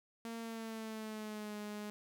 sawtooth tone with pitch glide, 229.1 to 208.9 Hz, A#3 to G#3, -30 to +10 cents, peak -38 dBFS, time 0.25-1.9 s, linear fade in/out 0 ms, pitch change -160 cents, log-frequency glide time 0.39-1.57 s, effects none

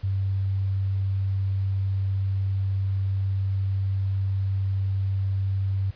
sine tone, 96.9 Hz, G2, 20 cents flat, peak -22 dBFS, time 0.03-5.91 s, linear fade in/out 10 ms, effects pink hiss -53 dBFS RMS until 5.95 s + resampled to 11025 Hz

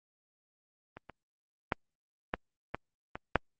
clicks, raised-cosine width 0.5 ms, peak -29 / -30 / -12 / -14 / -18 / -22 / -7 dBFS, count 7, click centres 0.97 / 1.097 / 1.722 / 2.339 / 2.746 / 3.155 / 3.357 s, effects Opus 32 kbps

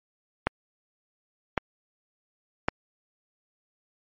click train, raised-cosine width 0.5 ms, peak -7 dBFS, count 3, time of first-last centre 0.47-2.685 s, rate 0.903 Hz, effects MP3 48 kbps

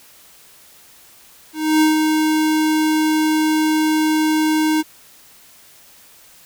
square tone with ADSR envelope, 311.1 Hz, D#4, in tune, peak -11 dBFS, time 1.53-4.83 s, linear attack 280 ms, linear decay 140 ms, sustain -4 dB, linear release 29 ms, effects white hiss -47 dBFS RMS until 6.45 s

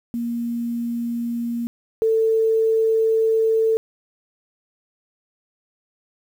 sine tone pair in turn, 235.4 / 445.5 Hz, A#3 / A4, +17 / +22 cents, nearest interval major seventh, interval 1105 cents, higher second, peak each -22 / -15 dBFS, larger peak second, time 0.14-1.67 / 2.02-3.77 s, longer second, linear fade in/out 0 ms, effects 8-bit

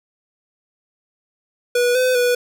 square tone with pitch steps, 487.1 / 508 / 489.7 Hz, B4 / B4 / B4, -24 / +49 / -15 cents, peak -15 dBFS, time 1.75-2.35 s, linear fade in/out 5 ms, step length 200 ms, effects none

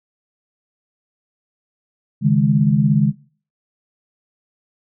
sine chord, C# suspended second, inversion none, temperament equal, 138.59 / 155.56 / 207.7 Hz, C#3 / D#3 / G#3, 0 / 0 / 0 cents, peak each -16 dBFS, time 2.21-3.13 s, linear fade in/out 50 ms, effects noise-tail reverb RT60 0.4 s tail -18 dB re dry

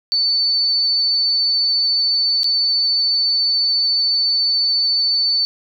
sine tone with dropouts, 4507 Hz, C#8, 28 cents sharp, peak -14 dBFS, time 0.12-5.45 s, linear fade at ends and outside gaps 0 ms, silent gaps 2.433-2.443 s, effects none

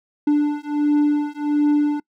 triangle beating tone pair, 293.9 / 295.3 Hz, D4 / D4, +1 / +10 cents, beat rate 1.4 Hz, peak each -17 dBFS, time 0.27-2 s, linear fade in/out 5 ms, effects noise-tail reverb RT60 0.1 s tail -25 dB re dry

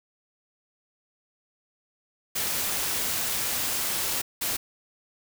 white noise bursts at uneven times, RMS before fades -28 dBFS, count 2, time 2.35-4.22 / 4.41-4.57 s, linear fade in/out 10 ms, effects none

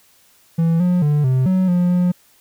triangle tone with pitch steps, 165.5 / 178.8 / 147.9 / 129.6 / 186.4 / 177.4 / 178.6 Hz, E3 / F3 / D3 / C3 / F#3 / F3 / F3, +7 / +41 / +13 / -16 / +13 / +27 / +39 cents, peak -11 dBFS, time 0.58-2.12 s, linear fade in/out 10 ms, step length 220 ms, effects white hiss -54 dBFS RMS until 2.4 s

